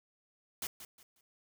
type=noise with echo; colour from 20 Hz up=white; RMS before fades=-38 dBFS; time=0.62-0.67 s; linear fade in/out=2 ms; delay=180 ms; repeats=3; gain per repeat=-11 dB; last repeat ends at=1.21 s; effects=none